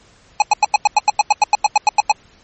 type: tone bursts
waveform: square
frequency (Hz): 841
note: G#5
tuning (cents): +22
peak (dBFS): -8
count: 16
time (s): 0.4-2.116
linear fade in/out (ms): 2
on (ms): 21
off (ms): 92
effects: pink hiss -50 dBFS RMS until 2.43 s + MP3 32 kbps